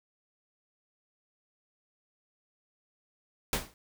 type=noise with exponential decay; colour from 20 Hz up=pink; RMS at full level=-25 dBFS; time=3.53-3.74 s; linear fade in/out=1 ms; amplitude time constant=44 ms; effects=none